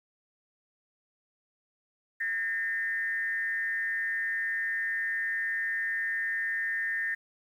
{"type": "tone with frequency modulation", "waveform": "sine", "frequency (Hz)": 1820, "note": "A#6", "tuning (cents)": -42, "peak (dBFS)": -28, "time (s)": [2.2, 7.15], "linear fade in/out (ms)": 10, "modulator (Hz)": 191, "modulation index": 0.62, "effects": ["10-bit"]}